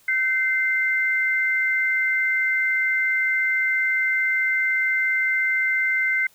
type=tone pair together; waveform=sine; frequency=1536.5 / 2081 Hz; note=G6 / C7; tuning=-35 / -10 cents; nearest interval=perfect fourth; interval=525 cents; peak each=-24 / -20 dBFS; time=0.08-6.27 s; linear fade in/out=5 ms; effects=white hiss -57 dBFS RMS until 6.34 s